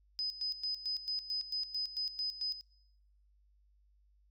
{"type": "tone with tremolo", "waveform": "sine", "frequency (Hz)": 5020, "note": "D#8", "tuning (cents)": 15, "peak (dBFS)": -33, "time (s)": [0.19, 2.61], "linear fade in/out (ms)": 0, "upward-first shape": "square", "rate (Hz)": 4.5, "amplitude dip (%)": 75, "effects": ["noise-tail reverb RT60 0.8 s tail -22 dB re dry", "added 50 Hz sine -65 dBFS peak until 4.3 s"]}